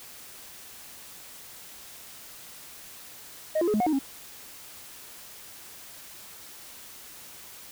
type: tone with pitch steps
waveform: sine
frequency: 623 / 343.4 / 421.7 / 212.1 / 726 / 310.9 / 271.9 Hz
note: D#5 / F4 / G#4 / G#3 / F#5 / D#4 / C#4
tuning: +2 / -29 / +26 / +37 / -33 / -1 / -33 cents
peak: -19 dBFS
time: 3.55-3.991 s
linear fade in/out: 10 ms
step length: 63 ms
effects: tanh soft clip ceiling -21 dBFS + white hiss -46 dBFS RMS until 7.71 s